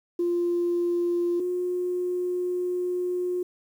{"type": "tone pair in turn", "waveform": "sine", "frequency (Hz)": [347.8, 359.2], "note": ["F4", "F4"], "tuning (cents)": [-7, 49], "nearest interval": "minor second", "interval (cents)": 56, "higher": "second", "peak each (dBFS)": [-21, -24], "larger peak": "first", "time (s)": [[0.19, 1.4], [1.4, 3.43]], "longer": "second", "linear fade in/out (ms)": 5, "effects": ["tanh soft clip ceiling -18 dBFS", "9-bit"]}